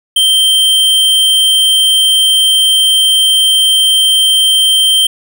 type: tone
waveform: square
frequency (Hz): 3136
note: G7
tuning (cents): 0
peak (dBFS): -7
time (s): 0.16-5.07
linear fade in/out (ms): 5
effects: none